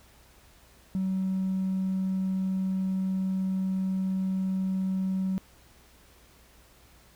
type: tone with hard clipping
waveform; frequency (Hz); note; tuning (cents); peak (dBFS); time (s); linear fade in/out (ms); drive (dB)
sine; 189.2; F#3; +39; -26; 0.95-5.38; 0; 1
effects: added 60 Hz sine -60 dBFS peak until 7.15 s + pink hiss -58 dBFS RMS until 7.15 s